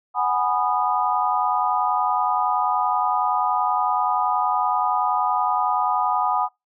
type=chord; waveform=sine; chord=G# minor seventh; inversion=third; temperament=equal with one note detuned; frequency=740 / 830.6 / 987.8 / 1231.6 Hz; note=F#5 / G#5 / B5 / D#6; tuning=0 / 0 / 0 / -18 cents; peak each=-24 dBFS; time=0.14-6.49 s; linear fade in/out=50 ms; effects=noise-tail reverb RT60 0.2 s tail -25 dB re dry